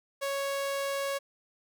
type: tone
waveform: sawtooth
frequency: 554.4 Hz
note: C#5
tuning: in tune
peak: -26 dBFS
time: 0.21-1.19 s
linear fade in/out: 20 ms
effects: none